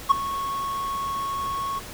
triangle tone with ADSR envelope, 1102 Hz, C#6, 11 cents flat, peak -7 dBFS, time 0.09-1.8 s, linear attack 23 ms, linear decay 7 ms, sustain -17 dB, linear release 19 ms, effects tanh soft clip ceiling -3 dBFS + pink hiss -39 dBFS RMS until 1.93 s

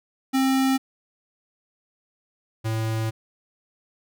square tone pair in turn, 265.5 / 111.31 Hz, C4 / A2, +25 / +20 cents, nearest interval octave + minor third, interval 1505 cents, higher first, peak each -19 / -24 dBFS, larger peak first, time 0.33-0.78 / 2.64-3.11 s, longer second, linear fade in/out 20 ms, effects none

